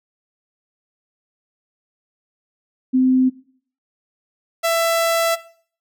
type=tone pair in turn; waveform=sine / sawtooth; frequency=257.9 / 665.8 Hz; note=C4 / E5; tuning=-25 / +17 cents; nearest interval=octave + major third; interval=1642 cents; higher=second; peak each=-12 dBFS; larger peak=neither; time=2.93-3.3 / 4.63-5.36 s; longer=second; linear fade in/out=20 ms; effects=noise-tail reverb RT60 0.5 s tail -17 dB re dry